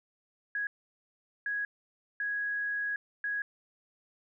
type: tone bursts at uneven times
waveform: sine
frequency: 1661.2 Hz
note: G#6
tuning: in tune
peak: -30 dBFS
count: 4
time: 0.55-0.67 / 1.46-1.65 / 2.2-2.96 / 3.24-3.42 s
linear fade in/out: 2 ms
effects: none